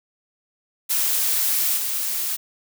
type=noise with level steps; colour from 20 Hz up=blue; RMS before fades=-21 / -25 dBFS; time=0.89-2.37 s; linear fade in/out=20 ms; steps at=1.76 s; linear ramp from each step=20 ms; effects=none